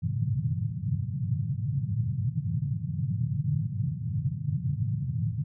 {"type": "band-pass noise", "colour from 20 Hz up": "pink", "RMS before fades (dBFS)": -29, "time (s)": [0.02, 5.44], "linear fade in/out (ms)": 20, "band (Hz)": [100, 160], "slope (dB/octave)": 48, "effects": []}